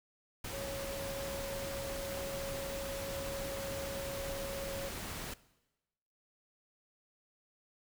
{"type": "tone in noise", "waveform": "sine", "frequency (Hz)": 551, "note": "C#5", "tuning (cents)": -11, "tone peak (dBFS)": -40, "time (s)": [0.53, 4.89], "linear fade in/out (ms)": 5, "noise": "pink", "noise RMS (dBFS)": -42, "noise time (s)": [0.44, 5.34], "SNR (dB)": -1, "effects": ["noise-tail reverb RT60 1.0 s tail -19 dB re dry"]}